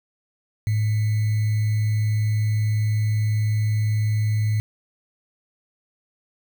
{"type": "tone with sample-and-hold", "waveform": "sine", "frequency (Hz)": 107.3, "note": "A2", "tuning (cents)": -43, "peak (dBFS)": -18, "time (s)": [0.67, 4.6], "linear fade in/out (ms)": 0, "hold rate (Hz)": 2100, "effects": []}